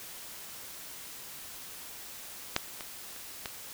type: clicks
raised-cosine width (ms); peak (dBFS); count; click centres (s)
0.2; -8 / -22 / -28 / -17; 4; 2.564 / 2.808 / 3.163 / 3.458
effects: white hiss -45 dBFS RMS until 3.73 s